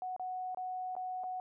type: tone with dropouts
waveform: sine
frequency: 739 Hz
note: F#5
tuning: 2 cents flat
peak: -36 dBFS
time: 0.02-1.4 s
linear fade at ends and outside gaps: 1 ms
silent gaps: 0.164-0.196 / 0.547-0.572 / 0.953-0.965 / 1.236-1.24 s
effects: none